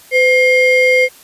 triangle ring-modulated tone, 1318.5 Hz, E6, in tune, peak -3 dBFS, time 0.11-1.09 s, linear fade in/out 50 ms, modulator 810 Hz, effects white hiss -42 dBFS RMS until 1.23 s + resampled to 32000 Hz

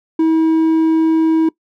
sine tone with hard clipping, 321.6 Hz, E4, 43 cents flat, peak -11 dBFS, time 0.19-1.49 s, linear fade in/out 5 ms, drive 3 dB, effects noise-tail reverb RT60 0.1 s tail -21 dB re dry

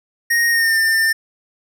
square tone with pitch glide, 1864.7 to 1797 Hz, A#6 to A6, 0 to +36 cents, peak -14 dBFS, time 0.3-1.13 s, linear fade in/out 10 ms, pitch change -64 cents, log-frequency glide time 0.5-0.76 s, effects none

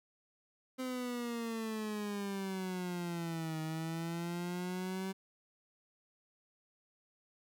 30% pulse exponential two-way sweep, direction down then up, 259.2 to 157.2 to 192 Hz, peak -34 dBFS, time 0.78-5.13 s, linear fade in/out 20 ms, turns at 3.61 s, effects none

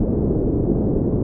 white low-pass noise, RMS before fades -19 dBFS, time 0-1.23 s, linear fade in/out 5 ms, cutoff 400 Hz, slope 24 dB/octave, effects none

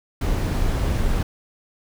brown noise, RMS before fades -21 dBFS, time 0.21-1.23 s, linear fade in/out 5 ms, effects none

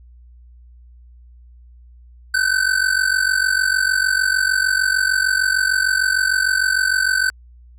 square ring-modulated tone, 1526 Hz, G6, 47 cents flat, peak -13 dBFS, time 2.34-7.3 s, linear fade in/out 0 ms, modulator 23.3 Hz, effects added 60 Hz sine -42 dBFS peak until 7.78 s + low-pass 12000 Hz 12 dB/octave

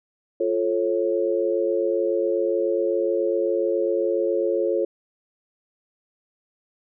sine chord, F augmented, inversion none, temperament just, 349.2 / 436.5 / 545.7 Hz, F4 / A4 / C#5, 0 / -14 / -27 cents, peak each -24 dBFS, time 0.4-4.85 s, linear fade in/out 5 ms, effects none

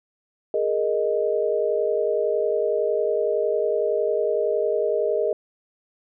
sine chord, Ab suspended second, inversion none, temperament equal, 415.3 / 466.2 / 622.3 Hz, Ab4 / Bb4 / Eb5, 0 / 0 / 0 cents, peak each -24 dBFS, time 0.54-5.33 s, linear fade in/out 2 ms, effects none

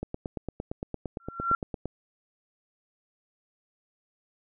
click train, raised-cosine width 2 ms, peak -19 dBFS, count 17, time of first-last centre 0.03-1.856 s, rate 8.76 Hz
sine tone with exponential growth, 1367 Hz, F6, 37 cents flat, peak -18 dBFS, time 1.2-1.55 s, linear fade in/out 2 ms, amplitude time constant 75 ms
effects none

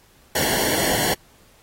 pink noise with comb filter, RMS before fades -22 dBFS, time 0.35-1.14 s, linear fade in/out 5 ms, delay 0.8 ms, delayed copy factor -0.85, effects pink hiss -55 dBFS RMS until 1.62 s + AAC 48 kbps

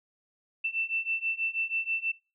sine beating tone pair, 2670 / 2676.2 Hz, E7 / E7, +22 / +26 cents, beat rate 6.2 Hz, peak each -32 / -30 dBFS, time 0.64-2.12 s, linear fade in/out 10 ms, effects noise-tail reverb RT60 0.3 s tail -24 dB re dry

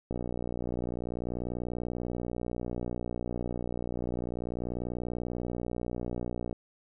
click train, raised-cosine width 2 ms, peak -21 dBFS, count 388, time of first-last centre 0.11-6.528 s, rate 60.3 Hz, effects none

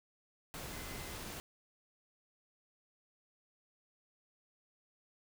sine tone in noise, 2051 Hz, C7, 35 cents flat, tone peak -55 dBFS, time 0.73-1.14 s, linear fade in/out 0 ms, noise pink, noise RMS -45 dBFS, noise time 0.54-1.4 s, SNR -13 dB, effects none

